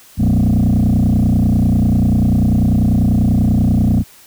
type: tone with frequency modulation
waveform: sine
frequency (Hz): 152.5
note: D#3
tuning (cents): -34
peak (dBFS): -7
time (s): 0.17-4.04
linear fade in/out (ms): 50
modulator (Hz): 30.2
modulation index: 3.2
effects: tanh soft clip ceiling -9 dBFS + white hiss -44 dBFS RMS until 4.26 s